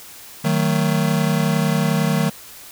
square chord, D# diminished, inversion none, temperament just, 155.56 / 186.68 / 224 Hz, D#3 / F#3 / A3, 0 / +16 / +31 cents, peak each -20 / -22 / -23 dBFS, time 0.44-2.3 s, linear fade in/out 10 ms, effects white hiss -40 dBFS RMS until 2.71 s

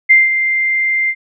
sine tone with ADSR envelope, 2093 Hz, C7, in tune, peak -3 dBFS, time 0.09-1.15 s, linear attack 19 ms, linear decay 180 ms, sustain -9 dB, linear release 57 ms, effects none

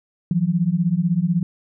sine beating tone pair, 164.2 / 180.2 Hz, E3 / F#3, -6 / -45 cents, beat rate 16 Hz, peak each -20 / -19 dBFS, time 0.31-1.43 s, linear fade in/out 2 ms, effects none

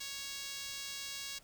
5% pulse tone with high-pass filter, 554.4 Hz, C#5, in tune, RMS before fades -43 dBFS, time 0-1.39 s, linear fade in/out 10 ms, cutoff 1900 Hz, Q 0.51, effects pink hiss -63 dBFS RMS until 1.43 s

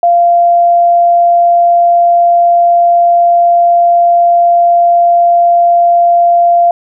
sine tone, 692 Hz, F5, 16 cents flat, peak -4 dBFS, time 0.03-6.71 s, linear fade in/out 2 ms, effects none

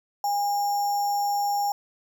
sine tone with sample-and-hold, 814 Hz, G#5, 35 cents flat, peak -22 dBFS, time 0.24-1.72 s, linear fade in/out 2 ms, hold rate 6300 Hz, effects none

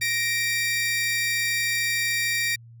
sawtooth tone pair together, 1870.1 / 2346 Hz, A#6 / D7, +5 / -2 cents, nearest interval major third, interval 393 cents, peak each -22 dBFS, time 0.01-2.56 s, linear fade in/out 10 ms, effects added 116 Hz sine -44 dBFS peak until 2.8 s

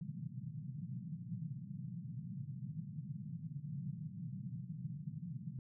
white band-pass noise, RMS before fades -45 dBFS, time 0.01-5.59 s, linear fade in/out 2 ms, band 120 to 180 Hz, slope 48 dB/octave, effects none

